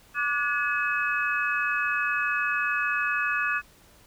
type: tone cluster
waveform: sine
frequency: 1170 / 1455 / 1702 / 2557 Hz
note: D6 / F#6 / G#6 / D#7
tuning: -7 / -29 / +42 / +47 cents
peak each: -30 / -28 / -29 / -30 dBFS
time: 0.14-3.62 s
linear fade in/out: 50 ms
effects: pink hiss -56 dBFS RMS until 4.06 s